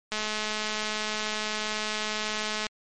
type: click train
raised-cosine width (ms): 0.2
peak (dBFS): -13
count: 546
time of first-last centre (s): 0.12-2.667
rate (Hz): 214
effects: MP3 48 kbps